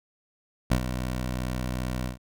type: tone with ADSR envelope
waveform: 15% pulse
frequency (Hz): 62.6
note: B1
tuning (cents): +24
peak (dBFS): -12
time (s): 0.7-2.18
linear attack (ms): 18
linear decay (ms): 79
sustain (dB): -10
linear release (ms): 120
effects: none